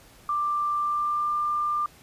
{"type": "tone with pitch glide", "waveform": "sine", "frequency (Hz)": [1182, 1193.7], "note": ["D6", "D6"], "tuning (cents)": [11, 28], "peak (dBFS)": -23, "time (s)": [0.29, 1.86], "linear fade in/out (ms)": 2, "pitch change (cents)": 17, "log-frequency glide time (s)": [0.79, 1.32], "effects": ["pink hiss -53 dBFS RMS until 2.02 s", "resampled to 32000 Hz"]}